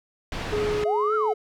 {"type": "low-pass noise", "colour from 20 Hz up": "pink", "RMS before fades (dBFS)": -31, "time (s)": [0.32, 0.84], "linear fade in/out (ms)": 2, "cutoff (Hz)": 3700, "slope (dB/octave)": 12}
{"type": "tone with pitch glide", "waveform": "triangle", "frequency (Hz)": [419.6, 430.6], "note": ["G#4", "A4"], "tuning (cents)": [18, -37], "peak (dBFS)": -21, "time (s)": [0.52, 1.34], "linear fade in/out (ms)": 10, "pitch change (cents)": 45, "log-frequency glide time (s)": [1.07, 1.12]}
{"type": "linear two-way sweep", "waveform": "sine", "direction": "up then down", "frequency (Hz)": [622.3, 1396.9, 675], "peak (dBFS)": -23, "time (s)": [0.85, 1.33], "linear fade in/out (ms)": 10, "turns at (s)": 1.15}
{"effects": []}